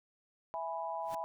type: chord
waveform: sine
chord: E major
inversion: none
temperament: equal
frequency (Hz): 659.3 / 830.6 / 987.8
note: E5 / G#5 / B5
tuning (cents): 0 / 0 / 0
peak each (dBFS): -40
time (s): 0.54-1.24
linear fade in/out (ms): 0
type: noise with exponential growth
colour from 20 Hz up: pink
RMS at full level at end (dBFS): -44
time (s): 1.01-1.15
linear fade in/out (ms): 5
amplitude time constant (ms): 30
effects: none